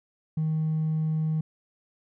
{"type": "tone with hard clipping", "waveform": "sine", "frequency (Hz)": 157.2, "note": "D#3", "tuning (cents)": 18, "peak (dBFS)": -24, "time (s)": [0.37, 1.41], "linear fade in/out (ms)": 5, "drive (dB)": 1, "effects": []}